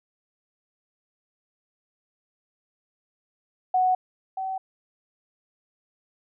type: tone pair in turn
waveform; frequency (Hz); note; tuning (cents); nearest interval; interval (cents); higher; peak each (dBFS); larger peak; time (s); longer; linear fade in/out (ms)
sine; 740 / 762.1; F#5 / G5; 0 / -49; minor second; 51; second; -18 / -27; first; 3.74-3.95 / 4.37-4.58; neither; 5
effects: none